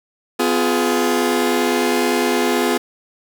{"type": "chord", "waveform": "sawtooth", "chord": "F diminished", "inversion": "second", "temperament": "just", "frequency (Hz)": [251.4, 349.2, 419.1], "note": ["Cb4", "F4", "Ab4"], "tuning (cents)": [31, 0, 16], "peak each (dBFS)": -16, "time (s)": [0.39, 2.78], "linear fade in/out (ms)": 10, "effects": ["7-bit"]}